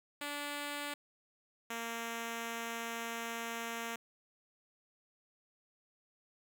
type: tone pair in turn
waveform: 5% pulse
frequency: 290 / 230.9 Hz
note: D4 / A#3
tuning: -22 / -16 cents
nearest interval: major third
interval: 394 cents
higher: first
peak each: -27 dBFS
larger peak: neither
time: 0.21-0.94 / 1.7-3.96 s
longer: second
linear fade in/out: 5 ms
effects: none